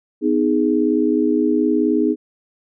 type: chord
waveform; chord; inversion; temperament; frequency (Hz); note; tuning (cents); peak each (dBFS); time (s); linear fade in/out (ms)
sine; G# minor; first; equal with one note detuned; 252 / 311.1 / 415.3; B3 / D#4 / G#4; +35 / 0 / 0; -19 / -17 / -20; 0.21-2.16; 50
effects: none